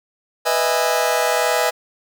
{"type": "chord", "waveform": "sawtooth", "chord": "E major seventh", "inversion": "second", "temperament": "just", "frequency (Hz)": [494.4, 618.1, 659.3, 824.1], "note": ["B4", "D#5", "E5", "G#5"], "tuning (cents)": [2, -12, 0, -14], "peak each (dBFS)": -18, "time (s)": [0.45, 1.71], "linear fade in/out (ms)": 20, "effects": []}